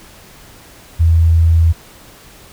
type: tone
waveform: sine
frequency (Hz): 82.41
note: E2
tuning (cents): 0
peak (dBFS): -7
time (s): 0.99-1.73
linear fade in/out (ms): 20
effects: pink hiss -41 dBFS RMS until 2.52 s